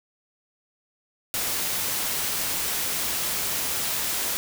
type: noise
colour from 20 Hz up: white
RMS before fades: -27 dBFS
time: 1.34-4.37 s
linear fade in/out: 0 ms
effects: none